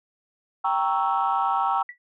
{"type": "chord", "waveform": "sine", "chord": "G diminished seventh", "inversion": "none", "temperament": "equal", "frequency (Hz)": [784, 932.3, 1108.7, 1318.5], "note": ["G5", "Bb5", "Db6", "Fb6"], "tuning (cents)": [0, 0, 0, 0], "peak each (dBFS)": [-24, -25, -27, -26], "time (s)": [0.64, 1.83], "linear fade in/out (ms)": 10}
{"type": "tone with exponential decay", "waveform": "sine", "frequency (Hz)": 1954, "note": "B6", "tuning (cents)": -19, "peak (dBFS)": -31, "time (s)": [1.89, 1.98], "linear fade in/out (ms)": 2, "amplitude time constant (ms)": 19}
{"effects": ["tanh soft clip ceiling -13 dBFS"]}